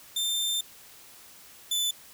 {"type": "tone pair in turn", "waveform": "sawtooth", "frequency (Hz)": [3583, 3507], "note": ["A7", "A7"], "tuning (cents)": [31, -6], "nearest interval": "unison", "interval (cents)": 37, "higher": "first", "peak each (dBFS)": [-23, -22], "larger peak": "second", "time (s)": [[0.16, 0.61], [1.71, 1.91]], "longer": "first", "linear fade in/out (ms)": 5, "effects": ["white hiss -51 dBFS RMS until 2.13 s"]}